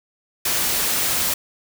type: noise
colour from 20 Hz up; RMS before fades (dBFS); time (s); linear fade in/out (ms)
white; -21; 0.45-1.34; 5
effects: none